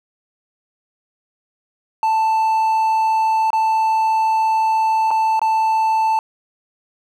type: tone with dropouts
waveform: triangle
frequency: 883 Hz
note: A5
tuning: 6 cents sharp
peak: -12 dBFS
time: 2.03-6.19 s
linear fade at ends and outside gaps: 1 ms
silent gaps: 3.504-3.531 / 5.107-5.112 / 5.394-5.416 s
effects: none

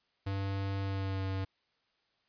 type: tone with pitch glide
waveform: square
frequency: 98 to 95.87 Hz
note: G2 to G2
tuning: 0 to -38 cents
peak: -33 dBFS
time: 0.26-1.45 s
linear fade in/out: 10 ms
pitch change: -38 cents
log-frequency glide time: 0.81-1.23 s
effects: white hiss -75 dBFS RMS until 2.28 s + resampled to 11025 Hz

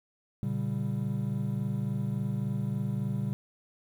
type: chord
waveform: triangle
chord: G diminished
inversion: first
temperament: just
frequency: 117.6 / 141.12 / 196 Hz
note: Bb2 / Db3 / G3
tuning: +16 / +31 / 0 cents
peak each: -31 dBFS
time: 0.43-3.33 s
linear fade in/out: 0 ms
effects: 10-bit

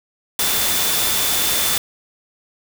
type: tone in noise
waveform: sine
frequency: 3520 Hz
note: A7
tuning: in tune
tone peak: -26 dBFS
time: 0.39-1.78 s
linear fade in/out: 2 ms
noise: white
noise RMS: -19 dBFS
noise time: 0.39-1.78 s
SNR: -10 dB
effects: none

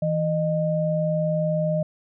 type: tone pair together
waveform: sine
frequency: 162.6 / 613.9 Hz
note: E3 / D#5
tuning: -23 / -23 cents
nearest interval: octave + major seventh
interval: 2300 cents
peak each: -23 dBFS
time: 0.02-1.83 s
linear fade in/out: 5 ms
effects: none

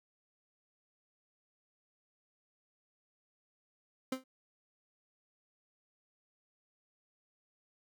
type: tone with exponential decay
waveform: 30% pulse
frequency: 260.6 Hz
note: C4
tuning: 7 cents flat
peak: -27 dBFS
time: 4.12-4.24 s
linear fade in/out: 5 ms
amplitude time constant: 26 ms
effects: none

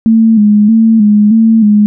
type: tone with vibrato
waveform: sine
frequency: 216.4 Hz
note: A3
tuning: 29 cents flat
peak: -3 dBFS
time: 0.06-1.86 s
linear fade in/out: 0 ms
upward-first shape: square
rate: 1.6 Hz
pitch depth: 62 cents each way
effects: none

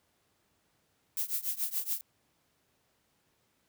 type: noise with tremolo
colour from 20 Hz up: violet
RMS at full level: -30 dBFS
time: 1.17-2.01 s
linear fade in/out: 0 ms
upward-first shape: triangle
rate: 7 Hz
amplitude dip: 95%
effects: pink hiss -73 dBFS RMS until 3.68 s + high-pass 80 Hz 12 dB/octave

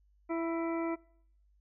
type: harmonic tone with a mistuned harmonic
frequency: 332 Hz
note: E4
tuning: 12 cents sharp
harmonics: 1 / 2 / 3 / 4 / 6 / 7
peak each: -32 / -38 / -42 / -44 / -48 / -49 dBFS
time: 0.29-0.96 s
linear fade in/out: 20 ms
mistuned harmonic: 3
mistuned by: -16 cents
effects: noise-tail reverb RT60 0.7 s tail -25 dB re dry + added 50 Hz sine -64 dBFS peak until 1.6 s

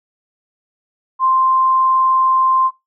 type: tone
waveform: sine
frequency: 1046.5 Hz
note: C6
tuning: in tune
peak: -11 dBFS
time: 1.19-2.71 s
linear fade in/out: 50 ms
effects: noise-tail reverb RT60 0.2 s tail -20 dB re dry

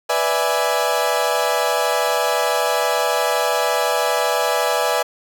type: chord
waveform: 30% pulse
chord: E dominant seventh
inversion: second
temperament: equal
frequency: 493.9 / 587.3 / 659.3 / 830.6 Hz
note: B4 / D5 / E5 / G#5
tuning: 0 / 0 / 0 / 0 cents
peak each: -20 dBFS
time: 0.09-5.03 s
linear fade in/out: 10 ms
effects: none

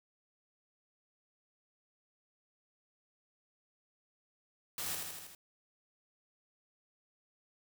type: noise with echo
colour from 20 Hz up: white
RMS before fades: -39 dBFS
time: 4.78-4.95 s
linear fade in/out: 2 ms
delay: 80 ms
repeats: 5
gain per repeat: -3 dB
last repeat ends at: 5.35 s
effects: none

